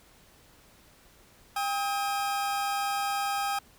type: tone pair together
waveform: 40% pulse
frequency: 801 / 1271.5 Hz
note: G5 / D#6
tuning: +37 / +37 cents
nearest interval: minor sixth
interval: 800 cents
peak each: -28 / -32 dBFS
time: 1.56-3.59 s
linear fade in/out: 5 ms
effects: pink hiss -58 dBFS RMS until 3.78 s